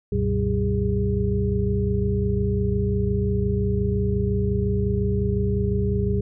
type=tone cluster; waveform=sine; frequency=66.4 / 94.8 / 120.5 / 191.9 / 408.3 Hz; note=C2 / F#2 / B2 / G3 / G#4; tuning=+26 / +43 / -42 / -37 / -29 cents; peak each=-26 dBFS; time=0.12-6.21 s; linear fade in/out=5 ms; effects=none